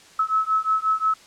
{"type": "beating tone pair", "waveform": "sine", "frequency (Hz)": [1293, 1298.6], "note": ["E6", "E6"], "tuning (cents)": [-34, -26], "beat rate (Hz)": 5.6, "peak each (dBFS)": -22, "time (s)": [0.19, 1.14], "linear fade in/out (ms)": 5, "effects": ["white hiss -49 dBFS RMS until 1.26 s", "low-pass 7000 Hz 12 dB/octave"]}